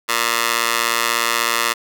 15% pulse tone with high-pass filter, 116.54 Hz, A#2, in tune, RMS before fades -19 dBFS, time 0.08-1.74 s, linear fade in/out 20 ms, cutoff 1200 Hz, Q 0.8, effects none

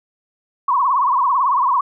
sine tone with vibrato, 1046.5 Hz, C6, in tune, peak -13 dBFS, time 0.68-1.81 s, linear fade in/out 5 ms, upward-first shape triangle, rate 18 Hz, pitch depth 180 cents each way, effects none

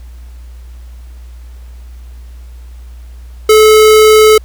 square tone, 432.1 Hz, A4, 31 cents flat, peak -3 dBFS, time 3.49-4.38 s, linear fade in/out 5 ms, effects added 60 Hz sine -28 dBFS peak until 4.44 s + pink hiss -48 dBFS RMS until 4.44 s

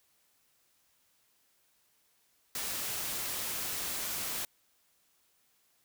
white noise, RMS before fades -36 dBFS, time 2.55-4.45 s, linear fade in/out 2 ms, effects white hiss -71 dBFS RMS until 5.84 s

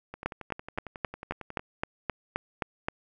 two click trains, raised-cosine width 0.5 ms, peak -24 / -13 dBFS, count 17 / 11, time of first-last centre 0.14-1.595 / 0.26-2.885 s, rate 11 / 3.81 Hz, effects none

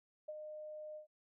sine tone with ADSR envelope, 611 Hz, D#5, 32 cents flat, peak -40 dBFS, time 0.28-1.07 s, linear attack 10 ms, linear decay 36 ms, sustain -5 dB, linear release 110 ms, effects none

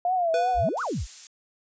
sine tone with vibrato, 697 Hz, F5, 4 cents flat, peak -21 dBFS, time 0.05-0.69 s, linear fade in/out 2 ms, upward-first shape triangle, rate 2.8 Hz, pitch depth 140 cents each way
square tone with exponential decay, 493.9 Hz, B4, in tune, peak -25 dBFS, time 0.34-0.99 s, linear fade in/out 2 ms, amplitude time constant 140 ms
sine exponential two-way sweep, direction up then down, 36.18 to 1526 to 36.18 Hz, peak -26 dBFS, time 0.54-1.07 s, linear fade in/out 50 ms, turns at 0.82 s
violet noise, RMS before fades -34 dBFS, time 0.77-1.27 s, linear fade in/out 2 ms
effects resampled to 16000 Hz

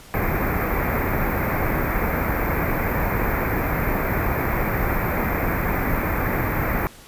pink band-stop noise, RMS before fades -22 dBFS, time 0.14-6.87 s, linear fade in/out 0 ms, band 2400 to 13000 Hz, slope 96 dB/octave, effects pink hiss -45 dBFS RMS until 7.07 s + resampled to 32000 Hz

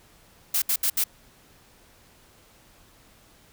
blue noise bursts at uneven times, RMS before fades -23 dBFS, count 4, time 0.54-0.62 / 0.69-0.76 / 0.83-0.9 / 0.97-1.04 s, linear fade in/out 5 ms, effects pink hiss -56 dBFS RMS until 3.52 s

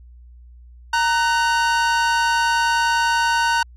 45% pulse tone pair together, 930.1 / 1500 Hz, A#5 / F#6, -4 / +23 cents, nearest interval minor sixth, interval 827 cents, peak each -18 / -20 dBFS, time 0.93-3.63 s, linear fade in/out 5 ms, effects added 60 Hz sine -41 dBFS peak until 3.76 s + low-pass 7000 Hz 12 dB/octave

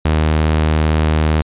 sawtooth tone, 77.8 Hz, D#2, in tune, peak -8 dBFS, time 0.05-1.42 s, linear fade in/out 5 ms, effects resampled to 8000 Hz

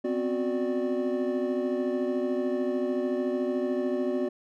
triangle tone cluster, 252.2 / 265.8 / 366.4 / 589 Hz, B3 / C4 / F#4 / D5, +36 / +27 / -17 / +5 cents, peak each -29 / -32 / -27 / -31 dBFS, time 0.04-4.29 s, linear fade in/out 10 ms, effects none

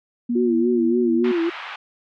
sine tone, 240 Hz, B3, 49 cents flat, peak -19 dBFS, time 0.29-1.32 s, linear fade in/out 10 ms
sine tone with vibrato, 350 Hz, F4, 4 cents sharp, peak -18 dBFS, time 0.35-1.5 s, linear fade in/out 10 ms, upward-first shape sine, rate 3.5 Hz, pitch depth 100 cents each way
pink band-pass noise, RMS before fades -34 dBFS, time 1.24-1.76 s, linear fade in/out 5 ms, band 880 to 3100 Hz, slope 24 dB/octave
effects none

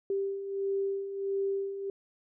sine beating tone pair, 392 / 393.5 Hz, G4 / G4, 0 / +7 cents, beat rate 1.5 Hz, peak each -37 / -30 dBFS, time 0.1-1.9 s, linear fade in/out 2 ms, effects none

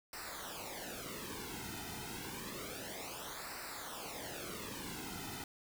pink noise with flanger, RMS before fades -45 dBFS, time 0.13-5.44 s, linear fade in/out 2 ms, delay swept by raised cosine 0.3 to 1.8 ms, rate 0.29 Hz, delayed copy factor -0.8, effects none

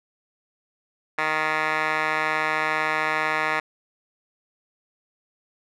10% pulse tone with band-pass filter, 155.56 Hz, D#3, in tune, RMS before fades -24 dBFS, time 1.18-3.6 s, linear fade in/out 5 ms, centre 1600 Hz, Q 8.6, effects none

